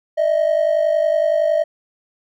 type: ring-modulated tone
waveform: triangle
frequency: 627 Hz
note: D#5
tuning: 13 cents sharp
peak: -8 dBFS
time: 0.17-1.64 s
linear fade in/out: 20 ms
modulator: 25.4 Hz
effects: tanh soft clip ceiling -8 dBFS